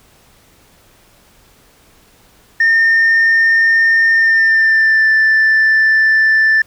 sine tone with pitch glide, 1817 to 1765.3 Hz, A#6 to A6, -45 to +5 cents, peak -6 dBFS, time 2.6-6.62 s, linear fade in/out 5 ms, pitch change -50 cents, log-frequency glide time 4.1-5.1 s, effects tanh soft clip ceiling -6 dBFS + pink hiss -49 dBFS RMS until 6.66 s

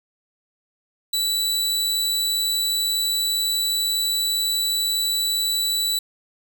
sawtooth tone, 3951 Hz, B7, in tune, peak -17 dBFS, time 1.13-5.99 s, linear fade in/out 5 ms, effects none

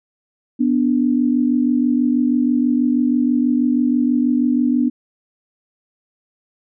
sine tone pair together, 246.9 / 293.1 Hz, B3 / D4, 0 / -3 cents, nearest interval minor third, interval 297 cents, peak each -15 / -18 dBFS, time 0.59-4.9 s, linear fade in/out 20 ms, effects none

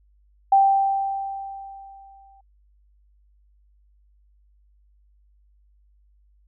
sine tone with exponential decay, 784 Hz, G5, in tune, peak -11 dBFS, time 0.52-2.41 s, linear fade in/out 5 ms, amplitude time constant 410 ms, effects added 50 Hz sine -56 dBFS peak until 6.47 s

